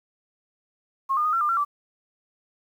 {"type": "tone with pitch steps", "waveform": "sine", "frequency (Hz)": [1081, 1214, 1242, 1354, 1200, 1359, 1163], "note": ["C#6", "D#6", "D#6", "E6", "D6", "F6", "D6"], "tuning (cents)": [-44, -43, -3, 46, 37, -48, -17], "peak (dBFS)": -20, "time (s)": [1.09, 1.65], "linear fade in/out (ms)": 20, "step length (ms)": 80, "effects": ["9-bit"]}